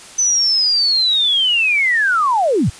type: linear sweep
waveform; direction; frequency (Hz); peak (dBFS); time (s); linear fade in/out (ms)
sine; down; 6090 to 72; -12; 0.18-2.7; 10
effects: white hiss -38 dBFS RMS until 2.79 s + resampled to 22050 Hz